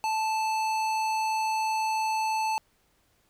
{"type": "tone with hard clipping", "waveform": "sine", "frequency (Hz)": 877, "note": "A5", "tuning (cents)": -6, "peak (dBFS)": -27, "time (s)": [0.04, 2.58], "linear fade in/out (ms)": 0, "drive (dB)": 16, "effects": ["pink hiss -68 dBFS RMS until 3.29 s"]}